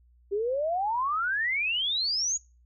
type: exponential sweep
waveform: sine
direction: up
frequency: 387.1 to 6890 Hz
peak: -25 dBFS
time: 0.31-2.38 s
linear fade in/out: 20 ms
effects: noise-tail reverb RT60 0.3 s tail -23 dB re dry + added 60 Hz sine -57 dBFS peak until 2.65 s